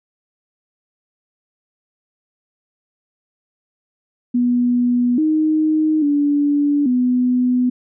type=tone with pitch steps; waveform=sine; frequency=244.3 / 310.8 / 289.1 / 249.4 Hz; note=B3 / D#4 / D4 / B3; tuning=-19 / -2 / -27 / +17 cents; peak=-13 dBFS; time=4.34-7.7 s; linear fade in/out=10 ms; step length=840 ms; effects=none